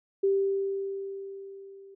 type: tone with level ramp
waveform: sine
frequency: 392 Hz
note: G4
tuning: in tune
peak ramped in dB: -20 to -47 dBFS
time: 0.23-1.95 s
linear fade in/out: 10 ms
effects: none